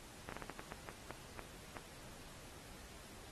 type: slowing click train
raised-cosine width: 0.5 ms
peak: -29 dBFS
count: 11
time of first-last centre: 0.29-1.768 s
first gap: 33 ms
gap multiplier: 1.31
effects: pink hiss -56 dBFS RMS until 3.31 s + AAC 32 kbps